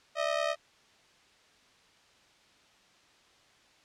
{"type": "ring-modulated tone", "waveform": "sawtooth", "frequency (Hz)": 624, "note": "D#5", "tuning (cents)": 5, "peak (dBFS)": -21, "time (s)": [0.15, 0.56], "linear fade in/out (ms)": 50, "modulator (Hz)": 34.8, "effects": ["white hiss -62 dBFS RMS until 3.84 s", "low-pass 5000 Hz 12 dB/octave"]}